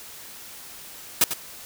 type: noise with echo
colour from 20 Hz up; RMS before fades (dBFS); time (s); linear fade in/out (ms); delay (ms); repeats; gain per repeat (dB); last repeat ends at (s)
white; -17; 1.21-1.24; 2; 96; 1; -10; 1.336
effects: white hiss -42 dBFS RMS until 1.65 s